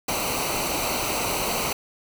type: noise with comb filter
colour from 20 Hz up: pink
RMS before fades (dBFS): -26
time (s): 0.08-1.73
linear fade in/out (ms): 5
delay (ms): 0.58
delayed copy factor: -0.7
effects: none